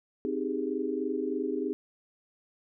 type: chord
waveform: sine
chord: Ab major seventh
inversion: first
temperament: equal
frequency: 261.6 / 311.1 / 392 / 415.3 Hz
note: C4 / Eb4 / G4 / Ab4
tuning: 0 / 0 / 0 / 0 cents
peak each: -34 dBFS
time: 0.25-1.73 s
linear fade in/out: 0 ms
effects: none